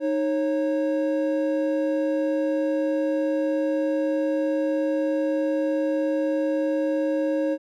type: tone pair together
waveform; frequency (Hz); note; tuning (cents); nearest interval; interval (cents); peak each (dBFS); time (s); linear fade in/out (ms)
triangle; 310 / 546.8; D#4 / C#5; -6 / -24; minor seventh; 982; -22; 0-7.58; 50
effects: none